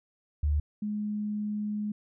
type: tone pair in turn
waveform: sine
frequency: 74.1 / 209.6 Hz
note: D2 / G#3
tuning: +16 / +16 cents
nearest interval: octave + tritone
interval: 1800 cents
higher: second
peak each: -23 / -29 dBFS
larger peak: first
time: 0.43-0.6 / 0.82-1.92 s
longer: second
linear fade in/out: 5 ms
effects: none